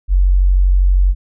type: tone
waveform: sine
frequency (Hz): 46.25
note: F#1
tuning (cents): 0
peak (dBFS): -8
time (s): 0.08-1.15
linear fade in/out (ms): 50
effects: none